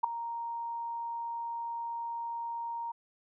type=tone with ADSR envelope; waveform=sine; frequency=932.3 Hz; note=A#5; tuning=in tune; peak=-19 dBFS; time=0.03-2.92 s; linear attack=13 ms; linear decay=3 ms; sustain=-15 dB; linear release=10 ms; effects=none